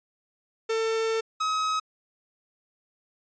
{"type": "tone pair in turn", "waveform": "45% pulse", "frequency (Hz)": [447.8, 1272.8], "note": ["A4", "D#6"], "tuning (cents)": [30, 39], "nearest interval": "octave + tritone", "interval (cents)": 1809, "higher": "second", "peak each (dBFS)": -24, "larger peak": "neither", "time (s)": [[0.69, 1.21], [1.4, 1.8]], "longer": "first", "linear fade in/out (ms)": 10, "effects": ["resampled to 16000 Hz"]}